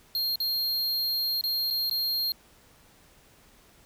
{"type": "tone with dropouts", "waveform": "square", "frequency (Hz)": 4220, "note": "C8", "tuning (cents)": 14, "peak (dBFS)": -26, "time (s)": [0.15, 2.32], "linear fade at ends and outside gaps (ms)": 1, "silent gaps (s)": [[0.357, 0.402], [1.411, 1.438], [1.703, 1.708], [1.897, 1.911]], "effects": ["pink hiss -58 dBFS RMS until 3.85 s"]}